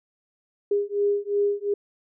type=beating tone pair; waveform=sine; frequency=405.7 / 408.5 Hz; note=G#4 / G#4; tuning=-41 / -29 cents; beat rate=2.8 Hz; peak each=-24 dBFS; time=0.71-1.74 s; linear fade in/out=5 ms; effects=none